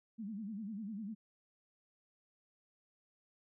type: tone with vibrato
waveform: sine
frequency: 210 Hz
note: G#3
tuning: 19 cents sharp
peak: -40 dBFS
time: 0.18-1.15 s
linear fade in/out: 20 ms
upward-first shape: sine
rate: 10 Hz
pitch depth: 150 cents each way
effects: none